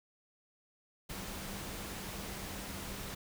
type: tone in noise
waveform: sine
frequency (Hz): 196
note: G3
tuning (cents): 0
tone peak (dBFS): -50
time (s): 1.09-3.15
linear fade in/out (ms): 10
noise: pink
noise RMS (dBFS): -43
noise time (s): 1.09-3.15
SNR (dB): -10
effects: none